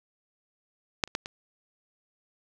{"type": "clicks", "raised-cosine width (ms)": 0.2, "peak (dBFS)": [-6, -30, -11, -19], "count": 4, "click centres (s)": [1.038, 1.076, 1.151, 1.259], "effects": []}